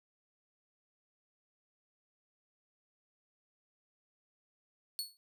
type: tone with exponential decay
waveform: sawtooth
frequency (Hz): 4401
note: C#8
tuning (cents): -13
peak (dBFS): -29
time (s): 4.99-5.17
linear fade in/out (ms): 0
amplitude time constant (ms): 39
effects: none